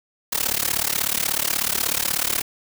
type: noise with amplitude modulation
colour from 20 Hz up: white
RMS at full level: -19 dBFS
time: 0.32-2.42 s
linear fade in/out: 10 ms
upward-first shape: sine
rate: 36.4 Hz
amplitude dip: 95%
effects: none